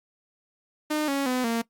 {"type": "tone with pitch steps", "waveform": "sawtooth", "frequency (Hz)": [304.3, 277.4, 252.9, 230.6], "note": ["D#4", "C#4", "B3", "A#3"], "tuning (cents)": [-38, 1, 41, -19], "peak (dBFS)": -20, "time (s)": [0.9, 1.62], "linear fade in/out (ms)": 10, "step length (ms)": 180, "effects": ["noise-tail reverb RT60 0.1 s tail -19 dB re dry", "Opus 48 kbps"]}